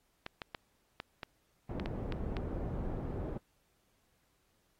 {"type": "clicks", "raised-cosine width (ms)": 0.3, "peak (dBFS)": -23, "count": 9, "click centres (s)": [0.264, 0.418, 0.548, 1.001, 1.232, 1.798, 1.859, 2.123, 2.368]}
{"type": "low-pass noise", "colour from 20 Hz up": "pink", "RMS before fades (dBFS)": -38, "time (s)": [1.69, 3.38], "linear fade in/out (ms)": 5, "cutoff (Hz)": 530, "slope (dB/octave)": 12}
{"effects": ["pink hiss -75 dBFS RMS until 4.79 s", "AAC 48 kbps"]}